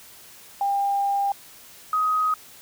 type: tone pair in turn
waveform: sine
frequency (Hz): 799 / 1257.8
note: G5 / D#6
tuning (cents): +33 / +18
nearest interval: minor sixth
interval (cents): 785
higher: second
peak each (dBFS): -20 / -19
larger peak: second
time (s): 0.61-1.32 / 1.93-2.34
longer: first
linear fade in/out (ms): 2
effects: white hiss -47 dBFS RMS until 2.61 s